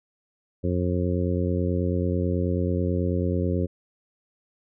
harmonic tone, 89.2 Hz, F2, 37 cents sharp, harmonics 1 / 2 / 3 / 4 / 5 / 6, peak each -25 / -28 / -30 / -31 / -32 / -33 dBFS, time 0.63-3.67 s, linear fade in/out 20 ms, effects none

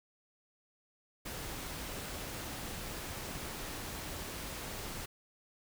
pink noise, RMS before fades -42 dBFS, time 1.25-5.06 s, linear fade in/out 10 ms, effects none

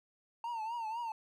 triangle tone with vibrato, 910 Hz, A#5, 42 cents flat, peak -34 dBFS, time 0.44-1.12 s, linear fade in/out 2 ms, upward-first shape triangle, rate 4 Hz, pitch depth 110 cents each way, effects none

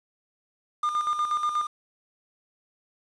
triangle tone with tremolo, 1208 Hz, D6, 48 cents sharp, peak -20 dBFS, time 0.83-1.67 s, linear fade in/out 5 ms, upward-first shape square, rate 8.3 Hz, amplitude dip 55%, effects resampled to 22050 Hz + 8-bit

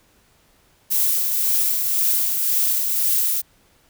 violet noise with tremolo, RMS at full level -18 dBFS, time 0.9-3.42 s, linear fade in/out 20 ms, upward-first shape triangle, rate 1.9 Hz, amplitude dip 40%, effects pink hiss -58 dBFS RMS until 3.89 s

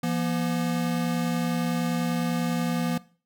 square tone pair together, 170 / 240.4 Hz, F3 / B3, -46 / -46 cents, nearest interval tritone, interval 600 cents, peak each -28 dBFS, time 0.03-2.98 s, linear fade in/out 5 ms, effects noise-tail reverb RT60 0.4 s tail -19 dB re dry

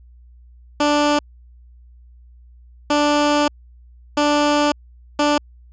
15% pulse tone bursts at uneven times, 293.7 Hz, D4, in tune, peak -8 dBFS, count 4, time 0.8-1.19 / 2.9-3.48 / 4.17-4.72 / 5.19-5.38 s, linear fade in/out 5 ms, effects added 60 Hz sine -43 dBFS peak until 5.72 s + resampled to 16000 Hz

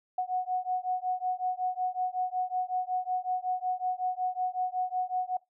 sine beating tone pair, 733 / 738.4 Hz, F#5 / F#5, -16 / -4 cents, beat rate 5.4 Hz, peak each -31 dBFS, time 0.18-5.37 s, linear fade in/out 5 ms, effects noise-tail reverb RT60 0.2 s tail -23 dB re dry

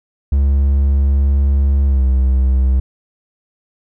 triangle tone with pitch glide, 69.3 to 65.03 Hz, C#2 to C2, 0 to -10 cents, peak -8 dBFS, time 0.32-2.8 s, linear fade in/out 5 ms, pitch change -110 cents, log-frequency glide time 1.86-2.04 s, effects none

